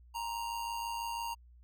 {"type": "tone with amplitude modulation", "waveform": "square", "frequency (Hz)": 932.3, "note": "A#5", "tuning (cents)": 0, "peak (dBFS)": -34, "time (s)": [0.14, 1.35], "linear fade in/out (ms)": 20, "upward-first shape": "sine", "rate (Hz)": 106, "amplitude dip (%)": 50, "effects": ["added 60 Hz sine -55 dBFS peak until 1.63 s"]}